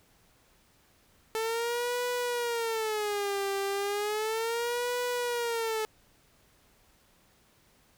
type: tone with vibrato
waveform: sawtooth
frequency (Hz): 440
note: A4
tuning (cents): 0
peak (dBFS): -25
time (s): 1.35-5.85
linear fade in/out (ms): 0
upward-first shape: sine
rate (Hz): 0.34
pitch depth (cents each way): 190
effects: pink hiss -64 dBFS RMS until 7.97 s